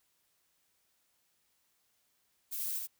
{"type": "noise with echo", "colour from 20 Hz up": "violet", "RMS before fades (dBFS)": -38, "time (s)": [2.51, 2.8], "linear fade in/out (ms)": 20, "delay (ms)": 74, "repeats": 1, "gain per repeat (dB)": -2, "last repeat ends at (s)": 2.874, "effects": ["white hiss -75 dBFS RMS until 2.99 s"]}